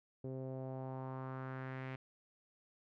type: tone with low-pass filter sweep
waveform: sawtooth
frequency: 131.2 Hz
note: C3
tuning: 5 cents sharp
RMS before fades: -44 dBFS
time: 0.24-1.96 s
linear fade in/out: 5 ms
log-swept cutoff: 440 to 2300 Hz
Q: 2.4
effects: none